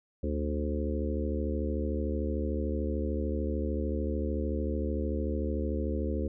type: harmonic tone with a mistuned harmonic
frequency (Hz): 73.42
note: D2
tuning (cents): 0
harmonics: 1 / 3 / 4 / 5 / 6 / 7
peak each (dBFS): -31 / -36 / -37 / -38 / -39 / -39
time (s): 0.23-6.28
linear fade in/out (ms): 5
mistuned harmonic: 7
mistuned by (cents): +39
effects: none